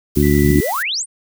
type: noise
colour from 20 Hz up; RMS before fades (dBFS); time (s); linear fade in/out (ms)
blue; -28; 0.15-0.83; 10
type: harmonic tone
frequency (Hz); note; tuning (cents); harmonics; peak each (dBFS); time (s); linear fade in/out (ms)
72.7; D2; -17; 1 / 2 / 3 / 4 / 5; -17 / -17 / -17 / -17 / -17; 0.16-0.61; 10
type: tone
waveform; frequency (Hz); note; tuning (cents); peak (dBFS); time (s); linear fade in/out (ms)
triangle; 1975.5; B6; 0; -25; 0.22-0.72; 20
type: exponential sweep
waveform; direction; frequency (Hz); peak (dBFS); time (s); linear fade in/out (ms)
sine; up; 96 to 9820; -18; 0.42-1.06; 50
effects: none